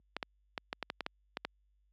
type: clicks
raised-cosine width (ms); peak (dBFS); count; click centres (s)
0.3; -19; 10; 0.166 / 0.228 / 0.578 / 0.729 / 0.827 / 0.901 / 1.007 / 1.064 / 1.371 / 1.45
effects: added 50 Hz sine -45 dBFS peak until 1.92 s + high-pass 200 Hz 12 dB/octave